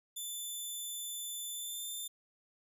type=tone with pitch glide; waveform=10% pulse; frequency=3520 to 3567 Hz; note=A7 to A7; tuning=0 to +23 cents; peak=-32 dBFS; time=0.16-2.08 s; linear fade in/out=10 ms; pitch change=+23 cents; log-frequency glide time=1.52-1.87 s; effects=none